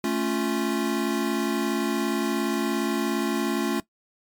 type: chord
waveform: square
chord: A augmented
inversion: none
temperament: equal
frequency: 220 / 277.2 / 349.2 Hz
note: A3 / C#4 / E#4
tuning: 0 / 0 / 0 cents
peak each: -28 dBFS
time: 0.04-3.8 s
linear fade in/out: 2 ms
effects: noise-tail reverb RT60 0.1 s tail -18 dB re dry + MP3 96 kbps